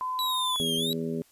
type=tone; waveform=sine; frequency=1018 Hz; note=C6; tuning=48 cents flat; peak=-28 dBFS; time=0.01-0.56 s; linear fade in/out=0 ms
type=linear two-way sweep; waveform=45% pulse; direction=down then up; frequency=3944 to 3136 to 3944 Hz; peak=-27 dBFS; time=0.19-0.93 s; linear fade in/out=0 ms; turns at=0.76 s
type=harmonic tone; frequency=81.8 Hz; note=E2; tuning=13 cents flat; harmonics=2 / 3 / 4 / 5 / 6 / 7; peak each=-34 / -32 / -42 / -33 / -46 / -43 dBFS; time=0.6-1.22 s; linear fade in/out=0 ms
type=click; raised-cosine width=3 ms; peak=-36 dBFS; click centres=0.783 s
effects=white hiss -61 dBFS RMS until 1.31 s + resampled to 32000 Hz